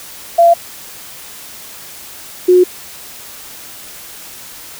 sine tone pair in turn, 682 / 362.1 Hz, F5 / F#4, -41 / -37 cents, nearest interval major seventh, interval 1096 cents, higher first, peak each -4 dBFS, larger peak neither, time 0.38-0.54 / 2.48-2.64 s, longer neither, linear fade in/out 10 ms, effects white hiss -33 dBFS RMS until 4.79 s

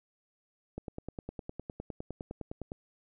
click train, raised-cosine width 2 ms, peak -25 dBFS, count 20, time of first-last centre 0.78-2.719 s, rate 9.8 Hz, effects none

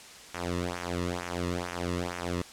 sawtooth tone with flanger, 88 Hz, F2, 14 cents sharp, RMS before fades -33 dBFS, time 0.34-2.42 s, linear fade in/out 5 ms, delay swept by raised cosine 0.22 to 1.32 ms, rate 2.2 Hz, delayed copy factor -0.95, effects white hiss -48 dBFS RMS until 2.52 s + low-pass 8000 Hz 12 dB/octave

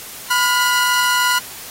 sawtooth tone pair together, 995 / 1429.1 Hz, B5 / F6, +13 / +39 cents, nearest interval tritone, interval 626 cents, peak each -13 dBFS, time 0.3-1.39 s, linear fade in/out 10 ms, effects white hiss -34 dBFS RMS until 1.7 s + AAC 48 kbps

